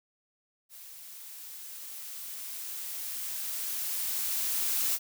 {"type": "noise with level ramp", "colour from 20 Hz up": "blue", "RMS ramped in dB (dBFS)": [-48, -28], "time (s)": [0.69, 4.99], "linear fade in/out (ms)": 50, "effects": []}